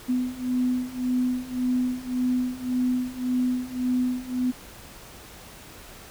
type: beating tone pair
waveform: sine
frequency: 250.1 / 251.9 Hz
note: B3 / B3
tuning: +22 / +34 cents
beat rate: 1.8 Hz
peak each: -27 / -25 dBFS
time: 0.08-4.52 s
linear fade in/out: 20 ms
effects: pink hiss -45 dBFS RMS until 6.1 s